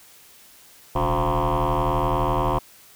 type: tone with frequency modulation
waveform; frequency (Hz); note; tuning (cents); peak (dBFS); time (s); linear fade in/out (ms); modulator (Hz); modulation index
sine; 523.3; C5; 0; -16; 0.95-2.59; 10; 79.6; 7.2
effects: tanh soft clip ceiling -18 dBFS + white hiss -50 dBFS RMS until 2.95 s